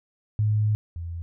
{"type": "tone pair in turn", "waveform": "sine", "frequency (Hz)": [106.5, 84.53], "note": ["G#2", "E2"], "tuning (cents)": [44, 44], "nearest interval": "major third", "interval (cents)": 400, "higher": "first", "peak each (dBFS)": [-19, -30], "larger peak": "first", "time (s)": [[0.39, 0.75], [0.96, 1.22]], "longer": "first", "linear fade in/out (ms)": 0, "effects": []}